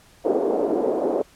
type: band-pass noise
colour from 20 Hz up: white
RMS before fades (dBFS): -22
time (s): 0.24-1.23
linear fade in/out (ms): 20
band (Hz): 310 to 540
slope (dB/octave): 24
effects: pink hiss -53 dBFS RMS until 1.35 s + low-pass 12000 Hz 12 dB/octave